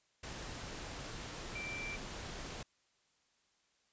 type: tone in noise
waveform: sine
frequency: 2349 Hz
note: D7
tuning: in tune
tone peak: -41 dBFS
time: 1.55-1.96 s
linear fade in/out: 5 ms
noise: pink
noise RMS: -45 dBFS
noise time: 0.23-2.63 s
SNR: +1 dB
effects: white hiss -75 dBFS RMS until 3.92 s + resampled to 16000 Hz